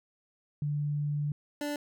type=tone pair in turn; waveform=sine / 25% pulse; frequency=146.83 / 292.6 Hz; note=D3 / D4; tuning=0 / -6 cents; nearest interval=octave; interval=1194 cents; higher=second; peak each=-28 dBFS; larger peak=neither; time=0.62-1.32 / 1.61-1.76 s; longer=first; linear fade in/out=2 ms; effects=none